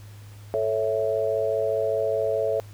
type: chord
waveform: sine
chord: A major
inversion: none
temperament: equal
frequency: 440 / 554.4 / 659.3 Hz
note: A4 / C#5 / E5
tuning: 0 / 0 / 0 cents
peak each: -26 dBFS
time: 0.54-2.6 s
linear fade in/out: 0 ms
effects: added 103 Hz sine -41 dBFS peak until 2.73 s + pink hiss -53 dBFS RMS until 2.73 s